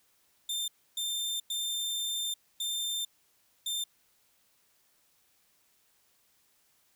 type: tone bursts at uneven times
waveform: sawtooth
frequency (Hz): 3589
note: A7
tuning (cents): +34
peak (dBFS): -28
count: 5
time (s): 0.49-0.68 / 0.97-1.4 / 1.5-2.34 / 2.6-3.05 / 3.66-3.84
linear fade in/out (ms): 5
effects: white hiss -69 dBFS RMS until 6.95 s